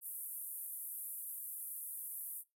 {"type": "band-pass noise", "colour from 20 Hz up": "white", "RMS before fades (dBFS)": -45, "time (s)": [0.01, 2.44], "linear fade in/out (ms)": 50, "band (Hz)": [9900, 14000], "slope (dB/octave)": 48, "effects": ["noise-tail reverb RT60 0.2 s tail -20 dB re dry"]}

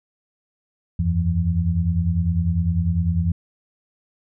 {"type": "tone cluster", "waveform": "sine", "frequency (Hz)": [81.7, 91.7, 169.1], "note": ["E2", "F#2", "E3"], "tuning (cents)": [-15, -15, 44], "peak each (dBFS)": -22, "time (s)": [0.99, 3.32], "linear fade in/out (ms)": 5, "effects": []}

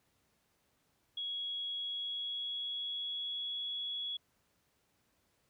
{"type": "tone with pitch glide", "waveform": "sine", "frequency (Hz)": [3330, 3363], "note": ["G#7", "G#7"], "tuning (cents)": [4, 21], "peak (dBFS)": -36, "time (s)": [1.17, 4.17], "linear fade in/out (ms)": 5, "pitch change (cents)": 17, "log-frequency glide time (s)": [1.77, 3.68], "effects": ["pink hiss -75 dBFS RMS until 5.49 s", "high-pass 60 Hz 12 dB/octave"]}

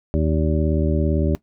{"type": "harmonic tone with a mistuned harmonic", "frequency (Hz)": 77.78, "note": "D#2", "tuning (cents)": 0, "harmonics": [1, 2, 3, 4, 5, 7], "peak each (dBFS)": [-20, -23, -25, -26, -27, -28], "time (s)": [0.14, 1.35], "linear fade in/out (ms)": 0, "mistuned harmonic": 7, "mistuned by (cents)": 91, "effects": ["noise-tail reverb RT60 0.1 s tail -18 dB re dry"]}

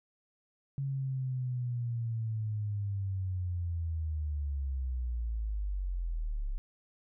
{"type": "linear sweep", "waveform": "sine", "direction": "down", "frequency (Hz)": [138.59, 33], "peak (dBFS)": -31, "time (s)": [0.78, 6.58], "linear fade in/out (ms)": 0, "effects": []}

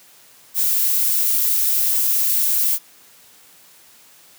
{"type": "noise", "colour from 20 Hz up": "violet", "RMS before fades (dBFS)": -18, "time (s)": [0.54, 2.79], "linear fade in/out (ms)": 50, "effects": ["white hiss -49 dBFS RMS until 4.38 s", "high-pass 100 Hz 12 dB/octave"]}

